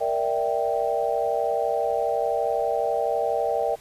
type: chord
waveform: sine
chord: E half-diminished seventh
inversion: second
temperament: equal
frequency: 466.2 / 587.3 / 659.3 / 784 Hz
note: Bb4 / D5 / E5 / G5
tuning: 0 / 0 / 0 / 0 cents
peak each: -27 dBFS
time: 0-3.76 s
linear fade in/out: 20 ms
effects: pink hiss -50 dBFS RMS until 3.8 s + resampled to 32000 Hz